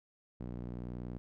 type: tone with band-pass filter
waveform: sawtooth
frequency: 60.7 Hz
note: B1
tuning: 29 cents flat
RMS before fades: -42 dBFS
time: 0.4-1.18 s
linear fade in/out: 0 ms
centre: 210 Hz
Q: 0.9
effects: none